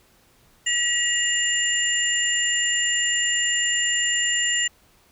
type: tone cluster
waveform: sine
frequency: 1928 / 2838 / 7170 Hz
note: B6 / F7 / A8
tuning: -42 / +27 / +32 cents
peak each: -24 dBFS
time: 0.66-4.68 s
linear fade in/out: 10 ms
effects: pink hiss -58 dBFS RMS until 5.11 s